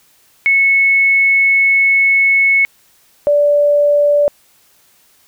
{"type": "tone pair in turn", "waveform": "sine", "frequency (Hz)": [2200, 582.7], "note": ["C#7", "D5"], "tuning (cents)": [-14, -14], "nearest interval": "octave + major seventh", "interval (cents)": 2300, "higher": "first", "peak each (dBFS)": -8, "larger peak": "neither", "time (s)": [[0.46, 2.65], [3.27, 4.28]], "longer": "first", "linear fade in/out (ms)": 0, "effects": ["white hiss -52 dBFS RMS until 5.27 s"]}